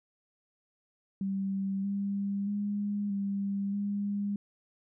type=tone with pitch steps; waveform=sine; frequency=194.6 / 199.4 / 204.6 / 198.7 / 202.6 Hz; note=G3 / G3 / G#3 / G3 / G#3; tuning=-12 / +30 / -26 / +24 / -43 cents; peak=-29 dBFS; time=1.21-4.36 s; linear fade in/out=2 ms; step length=630 ms; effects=none